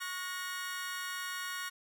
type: chord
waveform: sawtooth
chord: F# major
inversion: second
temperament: equal with one note detuned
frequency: 1108.7 / 1444.5 / 1864.7 Hz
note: C#6 / F#6 / A#6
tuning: 0 / -42 / 0 cents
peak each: -39 / -37 / -38 dBFS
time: 0-1.7 s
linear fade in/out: 20 ms
effects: none